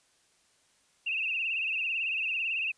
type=tone with vibrato; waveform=sine; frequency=2649 Hz; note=E7; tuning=8 cents sharp; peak=-28 dBFS; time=1.06-2.72 s; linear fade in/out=10 ms; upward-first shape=triangle; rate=18 Hz; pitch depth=110 cents each way; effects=white hiss -67 dBFS RMS until 2.77 s + resampled to 22050 Hz